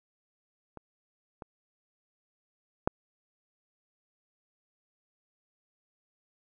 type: clicks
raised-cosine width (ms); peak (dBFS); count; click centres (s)
1; -29 / -27 / -10; 3; 0.773 / 1.422 / 2.875
effects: none